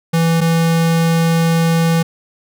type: tone pair in turn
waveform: square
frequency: 165.4 / 165.4 Hz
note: E3 / E3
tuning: +6 / +6 cents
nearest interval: unison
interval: 0 cents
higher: neither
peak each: -12 dBFS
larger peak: neither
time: 0.13-0.41 / 0.41-2.03 s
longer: second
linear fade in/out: 10 ms
effects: none